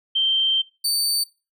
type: tone pair in turn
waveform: sine / sawtooth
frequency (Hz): 3136 / 4571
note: G7 / D8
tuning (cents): 0 / -48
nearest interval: perfect fifth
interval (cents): 652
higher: second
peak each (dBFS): -17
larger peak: neither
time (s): 0.15-0.62 / 0.84-1.24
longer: first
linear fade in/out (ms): 10
effects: noise-tail reverb RT60 0.3 s tail -20 dB re dry